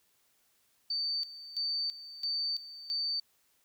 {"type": "tone with tremolo", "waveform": "sine", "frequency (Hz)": 4577, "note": "D8", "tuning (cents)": -45, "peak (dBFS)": -30, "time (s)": [0.9, 3.2], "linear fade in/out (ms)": 5, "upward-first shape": "square", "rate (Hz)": 1.5, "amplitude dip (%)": 80, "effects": ["white hiss -71 dBFS RMS until 3.64 s"]}